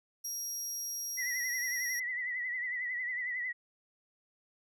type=tone; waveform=30% pulse; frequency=5650 Hz; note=F8; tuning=19 cents sharp; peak=-32 dBFS; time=0.24-2 s; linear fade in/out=10 ms
type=tone with vibrato; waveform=sine; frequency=1975 Hz; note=B6; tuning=in tune; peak=-33 dBFS; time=1.17-3.53 s; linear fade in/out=20 ms; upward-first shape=triangle; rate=11 Hz; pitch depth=76 cents each way
effects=none